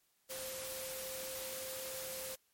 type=tone in noise; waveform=sine; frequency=523.3 Hz; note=C5; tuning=in tune; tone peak=-45 dBFS; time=0.29-2.36 s; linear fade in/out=20 ms; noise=white; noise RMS=-44 dBFS; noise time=0.29-2.36 s; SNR=-4 dB; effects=white hiss -75 dBFS RMS until 2.53 s + MP3 64 kbps